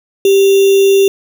sine tone with sample-and-hold, 392 Hz, G4, in tune, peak -5 dBFS, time 0.25-1.08 s, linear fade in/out 2 ms, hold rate 3150 Hz, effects none

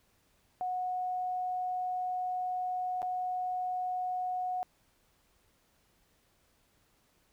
sine tone with dropouts, 732 Hz, F#5, 19 cents flat, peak -31 dBFS, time 0.61-4.63 s, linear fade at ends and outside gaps 0 ms, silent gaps 3.019-3.028 s, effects pink hiss -70 dBFS RMS until 7.32 s

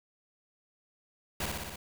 pink noise with echo, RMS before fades -33 dBFS, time 1.4-1.46 s, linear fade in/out 5 ms, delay 60 ms, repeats 5, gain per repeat -2 dB, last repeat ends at 1.76 s, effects none

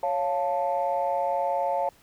sine chord, Db augmented, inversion none, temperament equal, 554.4 / 698.5 / 880 Hz, Db5 / F5 / A5, 0 / 0 / 0 cents, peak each -27 dBFS, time 0.03-1.89 s, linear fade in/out 2 ms, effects tanh soft clip ceiling -16 dBFS + pink hiss -58 dBFS RMS until 2.02 s

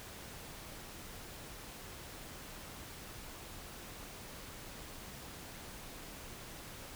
silence, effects pink hiss -49 dBFS RMS until 6.95 s

